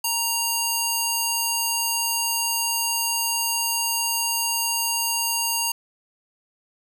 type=tone with band-pass filter; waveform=square; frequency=932.3 Hz; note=A#5; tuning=in tune; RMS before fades=-24 dBFS; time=0.04-5.72 s; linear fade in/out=5 ms; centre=11000 Hz; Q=0.57; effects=none